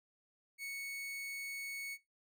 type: tone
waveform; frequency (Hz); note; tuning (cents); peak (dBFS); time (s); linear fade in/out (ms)
40% pulse; 2217; C#7; 0; -40; 0.58-1.98; 50
effects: noise-tail reverb RT60 0.2 s tail -18 dB re dry